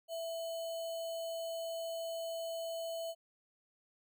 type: tone with sample-and-hold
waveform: sine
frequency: 662 Hz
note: E5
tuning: 7 cents sharp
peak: -37 dBFS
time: 0.08-3.15 s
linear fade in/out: 50 ms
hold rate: 3675 Hz
effects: none